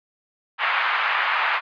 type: band-pass noise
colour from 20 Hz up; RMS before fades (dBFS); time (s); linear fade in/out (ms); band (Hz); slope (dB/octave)
pink; -22; 0.58-1.61; 50; 930 to 2600; 24
effects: resampled to 11025 Hz

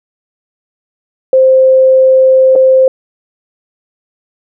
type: tone with dropouts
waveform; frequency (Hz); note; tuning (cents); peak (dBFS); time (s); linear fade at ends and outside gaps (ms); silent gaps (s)
sine; 523.3; C5; 0; -3; 1.33-2.88; 2; 2.554-2.559
effects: none

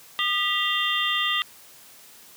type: tone cluster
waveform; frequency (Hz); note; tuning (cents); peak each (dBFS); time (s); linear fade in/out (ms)
sine; 1217 / 1958 / 2785 / 3190 / 3568; D#6 / B6 / F7 / G7 / A7; -39 / -15 / -5 / +30 / +23; -28; 0.19-1.42; 0
effects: white hiss -49 dBFS RMS until 2.36 s + high-pass 80 Hz 12 dB/octave

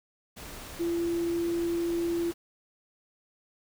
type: tone in noise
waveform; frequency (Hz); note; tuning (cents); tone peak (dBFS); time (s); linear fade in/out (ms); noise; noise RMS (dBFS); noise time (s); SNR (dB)
sine; 340; F4; -46; -26; 0.79-2.32; 20; pink; -43; 0.36-2.34; +14
effects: none

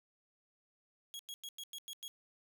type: tone bursts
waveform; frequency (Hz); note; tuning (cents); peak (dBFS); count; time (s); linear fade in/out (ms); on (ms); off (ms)
sawtooth; 3310; G#7; -6; -40; 7; 1.14-2.08; 0; 52; 96
effects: none

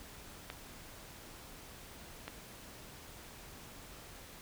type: clicks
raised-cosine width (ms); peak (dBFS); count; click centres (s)
0.3; -25; 2; 0.501 / 2.28
effects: pink hiss -52 dBFS RMS until 4.41 s

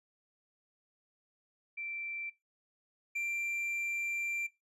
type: tone pair in turn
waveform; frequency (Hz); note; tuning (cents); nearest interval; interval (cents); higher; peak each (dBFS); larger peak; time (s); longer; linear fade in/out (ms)
sine / triangle; 2345 / 2361; D7 / D7; -3 / +9; unison; 12; second; -38 / -31; second; 1.77-2.3 / 3.15-4.47; second; 10
effects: noise-tail reverb RT60 0.2 s tail -19 dB re dry + resampled to 32000 Hz

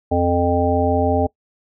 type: harmonic tone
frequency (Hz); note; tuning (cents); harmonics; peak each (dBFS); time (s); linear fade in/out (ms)
87.31; F2; 0; 1 / 3 / 5 / 7 / 9; -21 / -21 / -21 / -21 / -21; 0.11-1.27; 10
effects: noise-tail reverb RT60 0.1 s tail -21 dB re dry

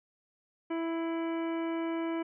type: harmonic tone with a mistuned harmonic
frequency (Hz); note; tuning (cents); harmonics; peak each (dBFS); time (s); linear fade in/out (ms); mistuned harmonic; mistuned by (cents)
330; E4; +2; 1 / 2 / 3 / 4 / 5 / 6 / 7 / 9; -31 / -40 / -42 / -48 / -50 / -53 / -48 / -54; 0.7-2.23; 10; 6; +29
effects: none

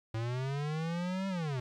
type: linear two-way sweep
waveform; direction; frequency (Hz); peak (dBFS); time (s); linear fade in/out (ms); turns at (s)
square; up then down; 110 to 196 to 121.2; -33; 0.14-1.6; 5; 1.28
effects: low-pass 5000 Hz 12 dB/octave + 11-bit

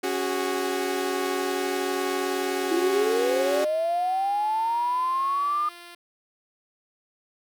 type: chord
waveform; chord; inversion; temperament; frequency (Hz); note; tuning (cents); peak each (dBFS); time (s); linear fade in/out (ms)
sawtooth; C# suspended fourth; none; equal with one note detuned; 277.2 / 370 / 409.8; C#4 / F#4 / G#4; 0 / 0 / -23; -28 / -23 / -27; 0.03-3.65; 10
type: linear sweep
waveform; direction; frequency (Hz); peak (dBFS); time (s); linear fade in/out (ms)
sine; up; 325.6 to 1218; -22; 2.71-5.69; 5
type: tone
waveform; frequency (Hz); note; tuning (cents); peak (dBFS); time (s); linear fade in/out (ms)
5% pulse; 347; F4; -11; -31; 2.76-5.95; 5
effects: none

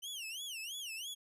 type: tone with vibrato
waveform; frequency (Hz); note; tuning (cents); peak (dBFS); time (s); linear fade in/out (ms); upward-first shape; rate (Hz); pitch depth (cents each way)
sawtooth; 2972; F#7; +7; -38; 0.02-1.15; 20; sine; 3; 240
effects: resampled to 32000 Hz

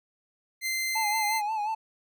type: tone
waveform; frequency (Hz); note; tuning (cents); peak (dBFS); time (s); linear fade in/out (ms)
sawtooth; 2078; C7; -12; -24; 0.61-1.42; 50
type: tone with vibrato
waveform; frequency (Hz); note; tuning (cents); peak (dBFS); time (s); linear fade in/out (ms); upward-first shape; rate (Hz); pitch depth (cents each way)
triangle; 857; A5; -46; -25; 0.95-1.75; 10; sine; 5.6; 69
effects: none

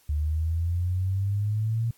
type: exponential sweep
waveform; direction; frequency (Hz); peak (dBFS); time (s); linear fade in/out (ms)
sine; up; 73.42 to 117; -23; 0.09-1.91; 5
effects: white hiss -61 dBFS RMS until 1.97 s + AAC 64 kbps

